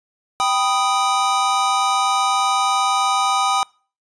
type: chord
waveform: square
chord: G augmented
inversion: none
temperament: equal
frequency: 784 / 987.8 / 1244.5 Hz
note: G5 / B5 / D#6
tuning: 0 / 0 / 0 cents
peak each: -21 / -24 / -20 dBFS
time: 0.4-3.63 s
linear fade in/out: 0 ms
effects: noise-tail reverb RT60 0.4 s tail -26 dB re dry + resampled to 22050 Hz